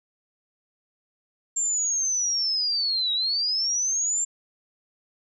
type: linear two-way sweep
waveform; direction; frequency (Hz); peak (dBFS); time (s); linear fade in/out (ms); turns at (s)
sine; down then up; 7390 to 3797 to 7390; -22; 1.56-4.25; 10; 3.13
effects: none